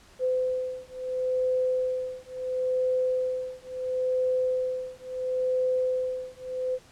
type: beating tone pair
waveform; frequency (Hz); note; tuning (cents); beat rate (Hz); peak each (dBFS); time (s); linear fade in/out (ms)
sine; 510 / 510.73; C5 / C5; -44 / -42; 0.73; -28 / -28; 0.19-6.79; 50
effects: pink hiss -55 dBFS RMS until 6.91 s + low-pass 9000 Hz 12 dB/octave